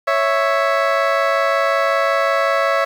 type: tone pair together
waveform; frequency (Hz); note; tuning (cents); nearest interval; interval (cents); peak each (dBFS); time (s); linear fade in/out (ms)
20% pulse; 554.4 / 659.8; C#5 / E5; 0 / +1; minor third; 301; -12; 0.07-2.85; 10
effects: low-pass 3000 Hz 12 dB/octave + 7-bit